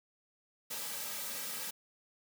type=noise with comb filter; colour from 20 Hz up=white; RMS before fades=-40 dBFS; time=0.7-1.71 s; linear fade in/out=10 ms; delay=2.8 ms; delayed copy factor=-0.95; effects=high-pass 200 Hz 12 dB/octave